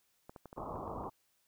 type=clicks; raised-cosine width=1 ms; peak=-34 dBFS; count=8; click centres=0.295 / 0.362 / 0.457 / 0.529 / 0.58 / 0.757 / 0.878 / 1.037 s
type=low-pass noise; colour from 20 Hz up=white; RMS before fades=-42 dBFS; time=0.56-1.1 s; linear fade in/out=20 ms; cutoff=1200 Hz; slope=96 dB/octave
effects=white hiss -75 dBFS RMS until 1.47 s